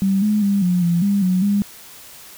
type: tone with pitch steps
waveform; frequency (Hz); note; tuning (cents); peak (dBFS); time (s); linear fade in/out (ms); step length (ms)
sine; 194 / 210.9 / 199.9 / 178.9 / 171.7 / 200.8 / 183.6 / 202.5; G3 / G#3 / G3 / F3 / F3 / G3 / F#3 / G#3; -18 / +27 / +34 / +42 / -29 / +42 / -13 / -43; -14; 0.02-1.62; 0; 200
effects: white hiss -41 dBFS RMS until 2.37 s